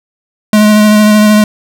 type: tone with vibrato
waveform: square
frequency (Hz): 211.7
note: G#3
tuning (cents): +33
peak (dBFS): -4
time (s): 0.53-1.44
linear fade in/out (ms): 2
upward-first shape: sine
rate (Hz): 13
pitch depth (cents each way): 16
effects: none